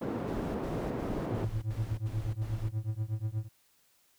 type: band-pass noise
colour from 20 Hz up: white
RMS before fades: -35 dBFS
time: 0.01-1.45 s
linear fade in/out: 10 ms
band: 120 to 420 Hz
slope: 12 dB/octave
type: noise bursts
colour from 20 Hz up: brown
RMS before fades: -41 dBFS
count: 7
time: 0.27-2.692 s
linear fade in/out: 10 ms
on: 280 ms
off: 77 ms
type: tone with tremolo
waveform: triangle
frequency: 108.9 Hz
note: A2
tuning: 17 cents flat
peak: -25 dBFS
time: 1.3-3.49 s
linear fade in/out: 50 ms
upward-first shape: triangle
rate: 8.3 Hz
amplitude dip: 100%
effects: white hiss -68 dBFS RMS until 4.18 s